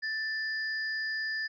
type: tone pair together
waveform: sine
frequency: 1764 / 4918 Hz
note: A6 / D#8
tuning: +4 / -21 cents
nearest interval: octave + tritone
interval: 1775 cents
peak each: -31 / -39 dBFS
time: 0.02-1.48 s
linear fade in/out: 20 ms
effects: none